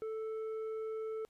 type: tone with tanh clipping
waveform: triangle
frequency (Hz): 440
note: A4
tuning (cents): 0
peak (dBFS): -38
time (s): 0.02-1.25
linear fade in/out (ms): 0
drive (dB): 10
effects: pink hiss -75 dBFS RMS until 1.29 s + resampled to 32000 Hz